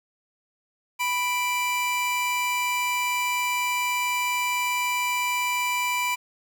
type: tone pair together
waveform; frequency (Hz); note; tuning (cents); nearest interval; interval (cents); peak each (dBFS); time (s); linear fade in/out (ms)
45% pulse; 987.8 / 2348; B5 / D7; 0 / -1; octave + minor third; 1499; -26; 0.99-6.16; 20
effects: 9-bit